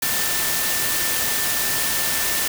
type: tone in noise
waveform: sine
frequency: 1781 Hz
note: A6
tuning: 21 cents sharp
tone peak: -30 dBFS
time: 0.02-2.48 s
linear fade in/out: 5 ms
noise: white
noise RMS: -22 dBFS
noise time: 0.02-2.48 s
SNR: -11 dB
effects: none